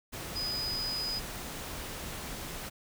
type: tone in noise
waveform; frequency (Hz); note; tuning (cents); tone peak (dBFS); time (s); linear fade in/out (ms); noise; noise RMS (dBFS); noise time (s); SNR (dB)
sine; 4978; D#8; 0; -32; 0.35-1.2; 20; pink; -40; 0.12-2.7; +5
effects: none